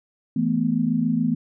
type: chord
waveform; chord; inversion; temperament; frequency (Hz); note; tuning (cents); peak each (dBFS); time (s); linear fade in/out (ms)
sine; E suspended fourth; none; equal; 164.81 / 220 / 246.9; E3 / A3 / B3; 0 / 0 / 0; -25 / -23 / -22; 0.36-1.35; 5
effects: none